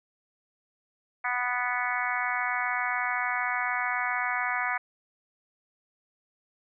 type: harmonic tone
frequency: 246.9 Hz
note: B3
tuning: in tune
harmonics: 3 / 4 / 5 / 6 / 7 / 8 / 9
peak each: -34 / -34 / -34 / -34 / -34 / -34 / -34 dBFS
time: 1.24-4.78 s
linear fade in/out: 10 ms
effects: none